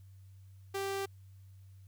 sawtooth tone, 392 Hz, G4, in tune, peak -30 dBFS, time 0.74-1.06 s, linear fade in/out 10 ms, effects added 96 Hz sine -52 dBFS peak until 1.87 s + white hiss -74 dBFS RMS until 1.87 s

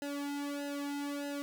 sawtooth tone with flanger, 285.6 Hz, D4, 48 cents flat, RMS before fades -38 dBFS, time 0.02-1.42 s, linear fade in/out 0 ms, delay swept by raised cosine 0.88 to 1.73 ms, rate 1.6 Hz, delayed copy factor -0.95, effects none

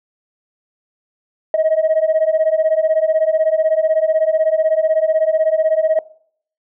sine beating tone pair, 625 / 641 Hz, D#5 / E5, +8 / -49 cents, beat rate 16 Hz, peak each -14 dBFS, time 1.54-5.99 s, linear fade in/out 2 ms, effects noise-tail reverb RT60 0.6 s tail -21 dB re dry + tanh soft clip ceiling -8 dBFS

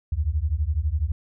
sine beating tone pair, 70.2 / 82.2 Hz, C#2 / E2, +22 / -4 cents, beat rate 12 Hz, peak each -24 dBFS, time 0.12-1.12 s, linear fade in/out 5 ms, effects none

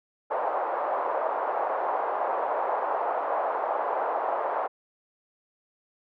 white band-pass noise, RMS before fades -28 dBFS, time 0.3-4.68 s, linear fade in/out 20 ms, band 540 to 950 Hz, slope 24 dB/octave, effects none

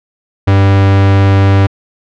45% pulse tone, 98 Hz, G2, in tune, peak -5 dBFS, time 0.47-1.67 s, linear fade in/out 10 ms, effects low-pass 3000 Hz 12 dB/octave

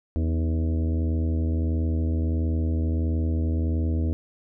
harmonic tone with a mistuned harmonic, 81.5 Hz, E2, 19 cents flat, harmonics 1 / 2 / 3 / 4 / 5 / 6 / 7 / 8, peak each -22 / -37 / -31 / -33 / -41 / -41 / -46 / -47 dBFS, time 0.16-4.13 s, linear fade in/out 0 ms, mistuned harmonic 4, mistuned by -63 cents, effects none

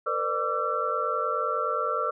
sine tone cluster, 460.3 / 510 / 597 / 1157 / 1347 Hz, A#4 / C5 / D5 / D6 / E6, -22 / -44 / +28 / -26 / +37 cents, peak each -33 / -33 / -33 / -31 / -28 dBFS, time 0.06-2.11 s, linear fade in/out 10 ms, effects none

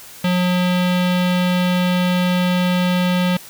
square tone with low-pass filter, 180 Hz, F#3, 47 cents flat, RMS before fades -17 dBFS, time 0.24-3.37 s, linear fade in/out 5 ms, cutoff 3400 Hz, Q 2.2, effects white hiss -39 dBFS RMS until 3.49 s

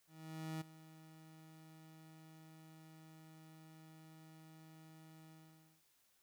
30% pulse tone with ADSR envelope, 158.8 Hz, D#3, 36 cents sharp, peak -38 dBFS, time 0.07-5.84 s, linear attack 540 ms, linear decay 12 ms, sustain -17 dB, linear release 540 ms, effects white hiss -75 dBFS RMS until 6.22 s

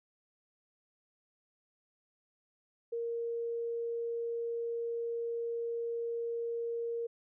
sine tone, 466.2 Hz, A#4, in tune, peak -33 dBFS, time 2.92-7.07 s, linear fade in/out 10 ms, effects none

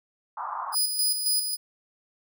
pink band-pass noise, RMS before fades -33 dBFS, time 0.37-0.75 s, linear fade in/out 5 ms, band 840 to 1200 Hz, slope 48 dB/octave
15% pulse tone with tremolo, 4970 Hz, D#8, 3 cents flat, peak -15 dBFS, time 0.72-1.57 s, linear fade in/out 50 ms, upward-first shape square, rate 3.7 Hz, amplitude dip 50%
effects none

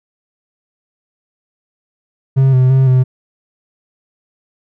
triangle tone with pitch steps, 133.9 / 128.6 / 132.7 / 128.3 Hz, C3 / C3 / C3 / C3, +40 / -30 / +25 / -34 cents, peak -5 dBFS, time 2.36-3.04 s, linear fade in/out 20 ms, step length 170 ms, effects none

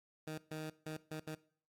15% pulse tone bursts at uneven times, 155.9 Hz, D#3, 4 cents sharp, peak -35 dBFS, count 5, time 0.27-0.38 / 0.51-0.7 / 0.86-0.97 / 1.11-1.2 / 1.27-1.35 s, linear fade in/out 5 ms, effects noise-tail reverb RT60 0.5 s tail -20 dB re dry + AAC 64 kbps

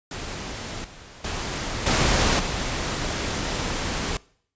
pink noise with level steps, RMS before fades -33 / -44 / -29 / -20 / -27 dBFS, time 0.11-4.17 s, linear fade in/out 2 ms, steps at 0.84 / 1.24 / 1.86 / 2.39 s, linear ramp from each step 5 ms, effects noise-tail reverb RT60 0.6 s tail -23 dB re dry + resampled to 16000 Hz

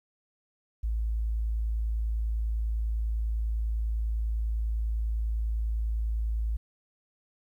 sine tone, 55 Hz, A1, in tune, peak -26 dBFS, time 0.83-6.57 s, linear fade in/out 10 ms, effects 11-bit

